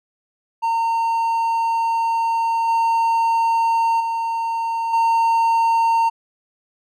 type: tone with level steps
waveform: triangle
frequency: 915 Hz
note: A#5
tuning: 32 cents flat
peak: -15 / -13 / -18 / -12 dBFS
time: 0.62-6.1 s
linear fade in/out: 20 ms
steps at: 2.68 / 4 / 4.93 s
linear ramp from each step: 5 ms
effects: none